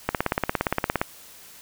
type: click train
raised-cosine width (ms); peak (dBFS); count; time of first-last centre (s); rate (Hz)
0.5; -6; 17; 0.09-1.015; 17.3
effects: white hiss -47 dBFS RMS until 1.61 s